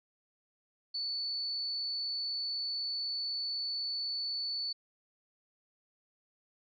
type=tone; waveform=sine; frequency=4468 Hz; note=C#8; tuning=13 cents sharp; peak=-33 dBFS; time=0.94-4.73 s; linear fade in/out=10 ms; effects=none